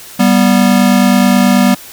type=tone pair together; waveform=square; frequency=194.7 / 244 Hz; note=G3 / B3; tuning=-12 / -21 cents; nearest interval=major third; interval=391 cents; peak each=-10 dBFS; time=0.19-1.75 s; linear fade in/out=10 ms; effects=white hiss -33 dBFS RMS until 1.92 s